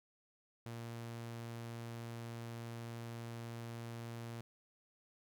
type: tone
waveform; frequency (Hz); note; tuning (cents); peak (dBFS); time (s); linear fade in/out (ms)
sawtooth; 116.54; A#2; 0; -40; 0.66-4.41; 0
effects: none